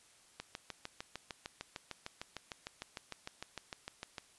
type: click train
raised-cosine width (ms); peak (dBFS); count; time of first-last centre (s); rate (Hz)
0.2; -24; 26; 0.4-4.182; 6.61
effects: white hiss -64 dBFS RMS until 4.38 s + resampled to 24000 Hz